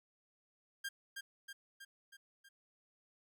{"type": "tone with echo", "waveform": "sawtooth", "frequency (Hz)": 1605, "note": "G6", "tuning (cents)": 40, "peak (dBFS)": -35, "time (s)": [0.84, 0.89], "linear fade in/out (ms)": 10, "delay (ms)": 320, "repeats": 5, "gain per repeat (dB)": -4, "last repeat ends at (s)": 2.49, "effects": []}